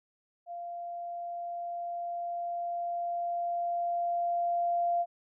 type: tone with level ramp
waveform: sine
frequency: 693 Hz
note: F5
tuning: 14 cents flat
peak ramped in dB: -37 to -25 dBFS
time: 0.46-5.06 s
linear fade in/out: 50 ms
effects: none